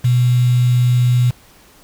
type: tone with quantisation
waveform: sine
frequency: 123.47 Hz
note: B2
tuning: in tune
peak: -10 dBFS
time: 0.04-1.31 s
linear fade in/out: 10 ms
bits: 5
effects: pink hiss -47 dBFS RMS until 1.83 s